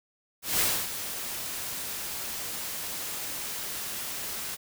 white noise with ADSR envelope, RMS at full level -24 dBFS, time 0.42-4.57 s, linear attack 180 ms, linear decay 270 ms, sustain -11 dB, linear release 32 ms, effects none

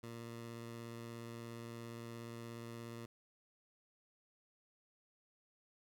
15% pulse tone with vibrato, 116.54 Hz, A#2, in tune, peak -40 dBFS, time 0.03-3.06 s, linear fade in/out 5 ms, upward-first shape sine, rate 17 Hz, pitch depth 11 cents each way, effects none

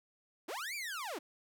sawtooth linear two-way sweep, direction up then down, 250.4 to 2416 to 250.4 Hz, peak -35 dBFS, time 0.48-1.19 s, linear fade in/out 10 ms, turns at 0.75 s, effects none

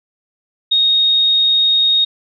sine tone, 3729 Hz, A#7, in tune, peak -10 dBFS, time 0.71-2.05 s, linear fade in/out 10 ms, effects none

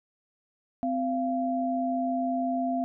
sine tone pair together, 257.7 / 688 Hz, C4 / F5, -26 / -26 cents, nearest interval octave + perfect fourth, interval 1700 cents, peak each -28 dBFS, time 0.83-2.84 s, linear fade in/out 0 ms, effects none

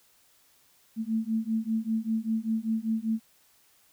sine beating tone pair, 220 / 225.1 Hz, A3 / A3, 0 / +40 cents, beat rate 5.1 Hz, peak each -29 dBFS, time 0.96-3.2 s, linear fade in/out 50 ms, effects white hiss -63 dBFS RMS until 3.92 s

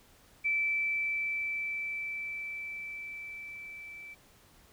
sine tone with level ramp, 2323 Hz, D7, 20 cents flat, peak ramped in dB -26 to -44 dBFS, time 0.44-4.15 s, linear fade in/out 20 ms, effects pink hiss -61 dBFS RMS until 4.72 s

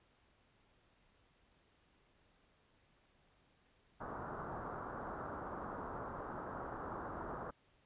white low-pass noise, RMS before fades -45 dBFS, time 4-7.51 s, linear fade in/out 10 ms, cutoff 1400 Hz, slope 48 dB/octave, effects pink hiss -72 dBFS RMS until 7.85 s + resampled to 8000 Hz

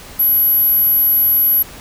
sine tone, 11740 Hz, F#9, 15 cents flat, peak -10 dBFS, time 0.19-1.63 s, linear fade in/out 10 ms, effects pink hiss -36 dBFS RMS until 1.8 s

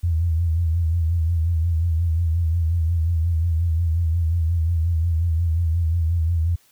sine tone with vibrato, 83 Hz, E2, 12 cents sharp, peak -17 dBFS, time 0.03-6.56 s, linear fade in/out 10 ms, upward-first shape sine, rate 5.6 Hz, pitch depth 76 cents each way, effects white hiss -58 dBFS RMS until 6.71 s

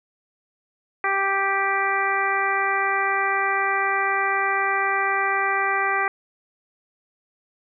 harmonic tone, 392 Hz, G4, in tune, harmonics 1 / 2 / 3 / 4 / 5 / 6, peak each -30 / -26 / -25 / -27 / -25 / -30 dBFS, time 1.04-6.08 s, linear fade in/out 2 ms, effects none

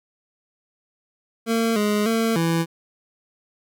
25% pulse tone with pitch steps, 227.7 / 208.7 / 226.2 / 165.9 Hz, A#3 / G#3 / A3 / E3, -40 / +9 / +48 / +11 cents, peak -15 dBFS, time 1.46-2.66 s, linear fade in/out 50 ms, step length 300 ms, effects none

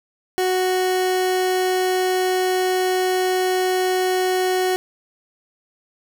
30% pulse tone, 369.7 Hz, F#4, 1 cent flat, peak -15 dBFS, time 0.38-4.76 s, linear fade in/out 0 ms, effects none

